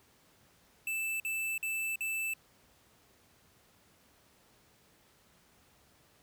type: tone bursts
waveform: square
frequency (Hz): 2643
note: E7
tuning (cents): +4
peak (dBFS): -33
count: 4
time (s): 0.87-2.337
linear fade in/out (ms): 2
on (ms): 330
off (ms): 49
effects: pink hiss -65 dBFS RMS until 6.22 s + high-pass 60 Hz 12 dB/octave